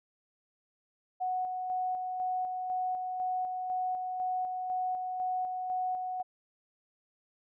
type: tone with tremolo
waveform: sine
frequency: 738 Hz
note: F#5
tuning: 5 cents flat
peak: -29 dBFS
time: 1.2-6.23 s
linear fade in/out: 20 ms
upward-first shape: square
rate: 2 Hz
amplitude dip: 35%
effects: none